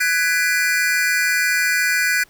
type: chord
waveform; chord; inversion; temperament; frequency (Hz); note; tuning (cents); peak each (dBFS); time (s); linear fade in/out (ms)
square; G# half-diminished seventh; third; just; 1495.1 / 1661.2 / 1993.5 / 2392; F#6 / G#6 / B6 / D7; +18 / 0 / +16 / +31; -21 / -23 / -23 / -24; 0-2.24; 10
effects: pink hiss -53 dBFS RMS until 2.29 s